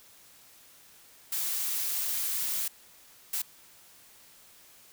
blue noise bursts at uneven times, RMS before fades -31 dBFS, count 2, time 1.32-2.68 / 3.33-3.42 s, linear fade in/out 5 ms, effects white hiss -56 dBFS RMS until 4.92 s

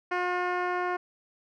10% pulse tone with low-pass filter sweep, 358.6 Hz, F4, 46 cents sharp, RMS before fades -29 dBFS, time 0.11-0.97 s, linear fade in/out 10 ms, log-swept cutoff 2200 to 1400 Hz, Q 0.77, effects none

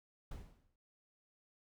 brown noise with exponential decay, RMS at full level -43 dBFS, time 0.31-0.76 s, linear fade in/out 5 ms, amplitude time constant 96 ms, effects none

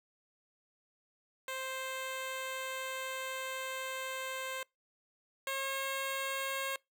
10% pulse tone pair in turn, 524 / 540.3 Hz, C5 / C#5, +2 / -44 cents, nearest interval minor second, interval 54 cents, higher second, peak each -29 / -26 dBFS, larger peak second, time 1.48-4.63 / 5.47-6.76 s, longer first, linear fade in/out 2 ms, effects noise-tail reverb RT60 0.2 s tail -25 dB re dry

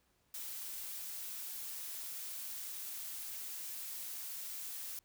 blue noise, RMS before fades -44 dBFS, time 0.34-4.99 s, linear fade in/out 2 ms, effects pink hiss -75 dBFS RMS until 5.04 s

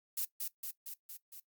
violet noise with echo, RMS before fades -35 dBFS, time 0.17-0.25 s, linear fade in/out 5 ms, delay 230 ms, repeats 5, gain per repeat -3 dB, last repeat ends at 1.4 s, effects noise-tail reverb RT60 0.1 s tail -17 dB re dry + Opus 48 kbps

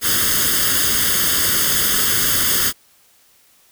white noise with comb filter, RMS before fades -17 dBFS, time 0.01-2.73 s, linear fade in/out 50 ms, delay 0.61 ms, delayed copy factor +0.8, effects white hiss -54 dBFS RMS until 3.71 s

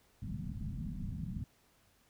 white low-pass noise, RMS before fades -40 dBFS, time 0.22-1.44 s, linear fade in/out 2 ms, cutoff 220 Hz, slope 48 dB/octave, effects pink hiss -69 dBFS RMS until 2.09 s

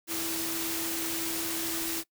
sine tone in noise, 329.6 Hz, E4, in tune, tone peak -36 dBFS, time 0.07-2.04 s, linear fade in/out 50 ms, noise white, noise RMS -33 dBFS, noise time 0.07-2.04 s, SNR -6 dB, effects noise-tail reverb RT60 0.1 s tail -21 dB re dry

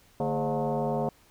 sine tone with frequency modulation, 148.4 Hz, D3, 18 cents sharp, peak -25 dBFS, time 0.2-1.09 s, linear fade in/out 2 ms, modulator 188 Hz, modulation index 3.7, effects pink hiss -60 dBFS RMS until 1.3 s

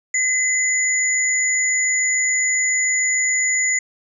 sine tone pair together, 2030 / 6943 Hz, B6 / A8, +47 / -24 cents, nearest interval octave + major sixth, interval 2129 cents, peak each -19 dBFS, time 0.14-3.79 s, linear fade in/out 5 ms, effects none

